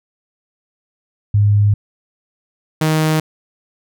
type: tone pair in turn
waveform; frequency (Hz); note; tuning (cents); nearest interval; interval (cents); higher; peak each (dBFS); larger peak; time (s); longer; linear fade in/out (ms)
sine / sawtooth; 103.1 / 156.59; G#2 / D#3; -12 / +11; perfect fifth; 723; second; -9; neither; 1.34-1.74 / 2.81-3.2; first; 5
effects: none